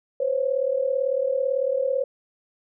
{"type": "tone pair together", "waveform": "sine", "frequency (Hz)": [509, 547], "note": ["C5", "C#5"], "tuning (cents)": [-48, -23], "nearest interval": "minor second", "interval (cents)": 125, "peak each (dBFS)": [-24, -23], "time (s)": [0.2, 2.04], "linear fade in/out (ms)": 5, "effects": []}